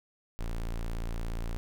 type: tone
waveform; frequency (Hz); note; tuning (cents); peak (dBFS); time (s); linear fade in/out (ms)
square; 28.54; A#0; -36; -32; 0.39-1.57; 0
effects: none